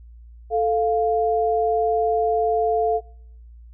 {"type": "tone pair together", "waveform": "sine", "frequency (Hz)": [440.4, 699.1], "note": ["A4", "F5"], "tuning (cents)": [2, 2], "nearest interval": "minor sixth", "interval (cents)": 800, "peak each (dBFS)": -20, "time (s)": [0.5, 3.01], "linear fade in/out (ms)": 50, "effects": ["noise-tail reverb RT60 0.7 s tail -25 dB re dry", "added 58 Hz sine -41 dBFS peak until 3.73 s"]}